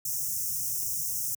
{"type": "band-stop noise", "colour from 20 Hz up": "white", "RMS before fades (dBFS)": -31, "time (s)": [0.05, 1.35], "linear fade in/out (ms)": 5, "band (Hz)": [170, 5400], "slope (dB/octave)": 96, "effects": ["high-pass 100 Hz 12 dB/octave"]}